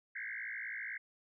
sine tone with frequency modulation, 1865 Hz, A#6, in tune, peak -39 dBFS, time 0.15-0.98 s, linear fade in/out 10 ms, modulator 55.8 Hz, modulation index 5.4, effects none

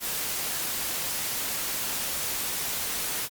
white noise, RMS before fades -30 dBFS, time 0-3.29 s, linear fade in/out 50 ms, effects Opus 48 kbps

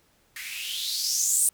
violet noise with band-pass filter sweep, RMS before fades -27 dBFS, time 0.36-1.49 s, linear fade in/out 2 ms, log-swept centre 1900 to 9200 Hz, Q 5.6, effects pink hiss -64 dBFS RMS until 1.53 s

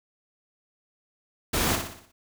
pink noise with echo, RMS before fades -25 dBFS, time 1.53-1.76 s, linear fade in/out 10 ms, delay 60 ms, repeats 6, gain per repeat -6 dB, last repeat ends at 2.12 s, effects none

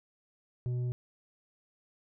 sine tone with tanh clipping, 123.47 Hz, B2, in tune, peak -31 dBFS, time 0.66-0.92 s, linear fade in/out 0 ms, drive 6 dB, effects none

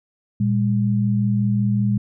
sine tone pair together, 116.94 / 202.3 Hz, A#2 / G#3, +6 / -45 cents, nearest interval major sixth, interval 949 cents, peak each -19 dBFS, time 0.4-1.98 s, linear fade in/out 5 ms, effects none

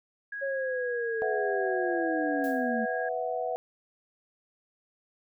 sine tone with pitch glide, 1652 to 1641.5 Hz, G#6 to G#6, -10 to -21 cents, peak -34 dBFS, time 0.32-3.09 s, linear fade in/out 5 ms, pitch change -11 cents, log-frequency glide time 0.49-2.23 s
sine linear sweep, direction down, 554.4 to 220 Hz, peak -29 dBFS, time 0.41-2.86 s, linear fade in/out 20 ms
sine chord, B suspended fourth, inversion none, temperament equal, 493.9 / 659.3 / 740 Hz, B4 / E5 / F#5, 0 / 0 / 0 cents, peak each -33 dBFS, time 1.22-3.56 s, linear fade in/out 0 ms
blue noise with exponential decay, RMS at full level -45 dBFS, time 2.44-2.78 s, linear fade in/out 1 ms, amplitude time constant 72 ms
effects none

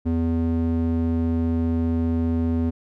square tone with band-pass filter, 82.5 Hz, E2, 2 cents sharp, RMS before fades -22 dBFS, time 0.05-2.71 s, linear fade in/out 20 ms, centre 210 Hz, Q 1.8, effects none

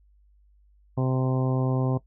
harmonic tone, 129.8 Hz, C3, 13 cents flat, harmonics 1 / 2 / 3 / 4 / 5 / 6 / 7 / 8, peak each -23 / -29 / -33 / -35 / -37 / -39 / -40 / -41 dBFS, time 0.97-1.98 s, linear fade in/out 10 ms, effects noise-tail reverb RT60 0.1 s tail -17 dB re dry + added 50 Hz sine -56 dBFS peak until 2.06 s

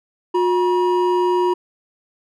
triangle tone pair together, 359.6 / 960 Hz, F#4 / B5, -49 / -49 cents, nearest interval octave + perfect fourth, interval 1700 cents, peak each -14 / -18 dBFS, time 0.34-1.54 s, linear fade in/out 10 ms, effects none

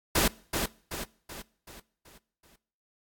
pink noise with echo, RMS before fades -24 dBFS, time 0.15-0.28 s, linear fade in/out 5 ms, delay 380 ms, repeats 6, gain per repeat -6 dB, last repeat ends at 2.56 s, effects noise-tail reverb RT60 0.6 s tail -23 dB re dry + AAC 64 kbps

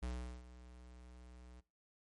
square tone with ADSR envelope, 61.5 Hz, B1, 7 cents flat, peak -39 dBFS, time 0.02-1.61 s, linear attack 14 ms, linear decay 390 ms, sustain -16 dB, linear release 16 ms, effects noise-tail reverb RT60 0.3 s tail -20 dB re dry + MP3 48 kbps

